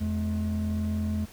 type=tone pair together; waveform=triangle; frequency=84.77 / 213.3 Hz; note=E2 / G#3; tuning=+49 / +46 cents; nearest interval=octave + major third; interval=1597 cents; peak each=-26 dBFS; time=0-1.26 s; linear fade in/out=20 ms; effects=tanh soft clip ceiling -18 dBFS + pink hiss -50 dBFS RMS until 1.32 s